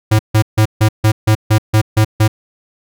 square tone bursts, 108.3 Hz, A2, 27 cents flat, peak -8 dBFS, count 10, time 0.11-2.28 s, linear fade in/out 10 ms, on 82 ms, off 150 ms, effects none

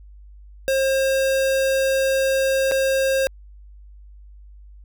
square tone with dropouts, 535 Hz, C5, 38 cents sharp, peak -18 dBFS, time 0.68-3.27 s, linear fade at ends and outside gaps 0 ms, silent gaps 2.713-2.719 s, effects added 50 Hz sine -41 dBFS peak until 4.84 s

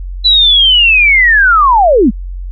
sine linear sweep, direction down, 4002 to 185 Hz, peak -4 dBFS, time 0.24-2.11 s, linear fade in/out 20 ms, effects added 45 Hz sine -19 dBFS peak until 2.51 s

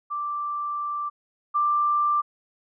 sine tone pair in turn, 1174.7 / 1181.2 Hz, D6 / D6, 0 / +10 cents, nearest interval unison, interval 10 cents, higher second, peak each -26 / -19 dBFS, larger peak second, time 0.1-1.1 / 1.54-2.22 s, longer first, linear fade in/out 20 ms, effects none

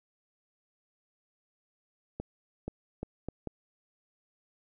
accelerating click train, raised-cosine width 2 ms, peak -22 dBFS, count 5, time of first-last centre 2.2-3.473 s, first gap 480 ms, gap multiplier 0.73, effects none

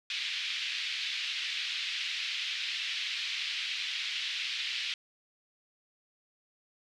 pink band-pass noise, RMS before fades -35 dBFS, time 0.1-4.94 s, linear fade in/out 2 ms, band 2400 to 4100 Hz, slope 24 dB/octave, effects none

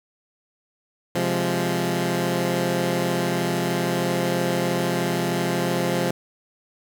15% pulse chord, F minor, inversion second, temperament equal, 130.81 / 174.61 / 207.7 Hz, C3 / F3 / Ab3, 0 / 0 / 0 cents, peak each -21 / -17 / -22 dBFS, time 1.15-6.11 s, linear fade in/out 5 ms, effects none

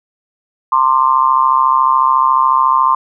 sine tone with amplitude modulation, 1049 Hz, C6, 4 cents sharp, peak -4 dBFS, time 0.72-2.95 s, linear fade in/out 5 ms, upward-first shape sine, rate 134 Hz, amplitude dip 100%, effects none

